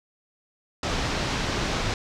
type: low-pass noise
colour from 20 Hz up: pink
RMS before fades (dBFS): -27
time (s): 0.83-1.94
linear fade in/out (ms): 2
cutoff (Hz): 6000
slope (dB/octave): 24
effects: none